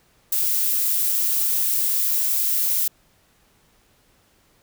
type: noise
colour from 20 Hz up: violet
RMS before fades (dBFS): -21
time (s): 0.32-2.88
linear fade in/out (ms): 5
effects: pink hiss -60 dBFS RMS until 4.62 s